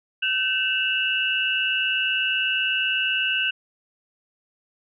sine tone cluster, 1532 / 2680 / 2892 Hz, G6 / E7 / F#7, -40 / +28 / -40 cents, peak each -26 / -24 / -25 dBFS, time 0.22-3.51 s, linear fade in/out 10 ms, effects none

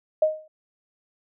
sine tone with exponential decay, 622.3 Hz, D#5, in tune, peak -13 dBFS, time 0.22-0.48 s, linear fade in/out 5 ms, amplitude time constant 55 ms, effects none

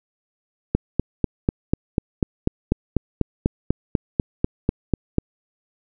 click train, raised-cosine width 3 ms, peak -4 dBFS, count 19, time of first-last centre 0.75-5.183 s, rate 4.06 Hz, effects none

